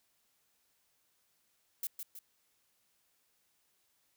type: noise with echo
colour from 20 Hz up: violet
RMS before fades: -36 dBFS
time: 1.83-1.87 s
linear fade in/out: 2 ms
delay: 160 ms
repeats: 2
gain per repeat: -6 dB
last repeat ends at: 2.19 s
effects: white hiss -75 dBFS RMS until 4.16 s